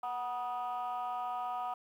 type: chord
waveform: sine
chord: B major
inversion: second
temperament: equal with one note detuned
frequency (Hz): 740 / 965.8 / 1244.5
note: F#5 / B5 / D#6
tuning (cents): 0 / -39 / 0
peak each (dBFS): -35 / -39 / -39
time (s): 0.03-1.74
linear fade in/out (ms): 5
effects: tanh soft clip ceiling -30 dBFS + 11-bit